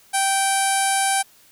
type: tone with low-pass filter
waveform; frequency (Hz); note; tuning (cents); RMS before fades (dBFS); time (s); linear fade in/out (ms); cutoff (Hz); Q
sawtooth; 780; G5; -9; -20; 0.13-1.23; 20; 10000; 6.9
effects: white hiss -53 dBFS RMS until 1.51 s